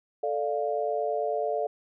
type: chord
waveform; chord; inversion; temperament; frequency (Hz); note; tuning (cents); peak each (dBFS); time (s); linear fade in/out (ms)
sine; D minor; second; equal with one note detuned; 440 / 589.4 / 698.5; A4 / D5 / F5; 0 / +6 / 0; -30; 0.23-1.67; 5
effects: none